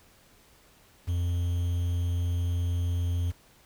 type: tone with quantisation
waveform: triangle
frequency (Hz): 87.31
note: F2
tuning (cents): 0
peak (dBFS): -23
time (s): 1.07-3.32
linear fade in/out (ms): 20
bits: 8
effects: pink hiss -59 dBFS RMS until 3.65 s